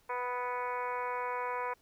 harmonic tone with a mistuned harmonic, 246.9 Hz, B3, in tune, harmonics 2 / 3 / 4 / 5 / 6 / 7 / 8 / 9 / 10, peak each -39 / -45 / -35 / -45 / -45 / -48 / -51 / -46 / -53 dBFS, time 0.09-1.74 s, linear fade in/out 10 ms, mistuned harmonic 5, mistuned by +16 cents, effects pink hiss -68 dBFS RMS until 1.81 s

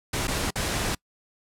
pink noise with dropouts, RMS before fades -27 dBFS, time 0.13-0.95 s, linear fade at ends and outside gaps 5 ms, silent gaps 0.272-0.279 / 0.506-0.556 s, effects noise-tail reverb RT60 0.1 s tail -26 dB re dry + low-pass 11000 Hz 12 dB/octave

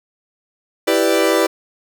40% pulse chord, E minor seventh, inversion none, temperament equal, 329.6 / 392 / 493.9 / 587.3 Hz, E4 / G4 / B4 / D5, 0 / 0 / 0 / 0 cents, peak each -18 dBFS, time 0.87-1.47 s, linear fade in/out 10 ms, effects none

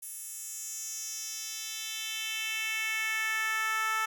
10% pulse tone with high-pass filter sweep, 440 Hz, A4, in tune, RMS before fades -34 dBFS, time 0.02-4.06 s, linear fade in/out 10 ms, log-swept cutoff 10000 to 1200 Hz, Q 2.3, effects none

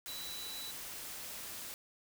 sine tone in noise, 3951 Hz, B7, in tune, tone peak -44 dBFS, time 0.08-0.71 s, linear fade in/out 0 ms, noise white, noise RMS -45 dBFS, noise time 0.06-1.74 s, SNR -2 dB, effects none

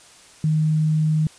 sine tone, 155.56 Hz, D#3, in tune, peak -16 dBFS, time 0.44-1.27 s, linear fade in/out 2 ms, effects white hiss -48 dBFS RMS until 1.38 s + resampled to 22050 Hz

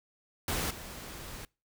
pink noise with level steps, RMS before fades -32 / -44 dBFS, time 0.48-1.45 s, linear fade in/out 2 ms, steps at 0.7 s, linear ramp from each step 10 ms, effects noise-tail reverb RT60 0.3 s tail -25 dB re dry

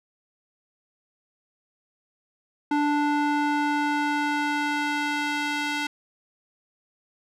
square tone with band-pass filter sweep, 293.7 Hz, D4, in tune, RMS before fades -25 dBFS, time 2.71-5.87 s, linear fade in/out 5 ms, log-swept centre 750 to 2500 Hz, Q 0.83, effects none

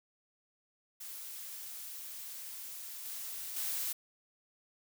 blue noise with level steps, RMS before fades -45 / -42 / -36 dBFS, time 1-3.93 s, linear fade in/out 10 ms, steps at 3.05 / 3.56 s, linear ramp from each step 10 ms, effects none

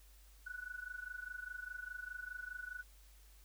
sine tone with amplitude modulation, 1480 Hz, F#6, in tune, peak -40 dBFS, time 0.46-2.83 s, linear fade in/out 10 ms, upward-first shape sine, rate 24.9 Hz, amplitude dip 85%, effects added 50 Hz sine -59 dBFS peak until 3.44 s + white hiss -67 dBFS RMS until 3.44 s

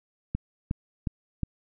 click train, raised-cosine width 5 ms, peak -15 dBFS, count 4, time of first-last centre 0.35-1.433 s, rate 2.77 Hz, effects none

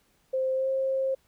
sine tone with pitch glide, 523.3 to 532.4 Hz, C5 to C5, 0 to +30 cents, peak -24 dBFS, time 0.33-1.15 s, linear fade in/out 10 ms, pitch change +30 cents, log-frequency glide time 0.54-0.69 s, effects pink hiss -67 dBFS RMS until 1.27 s

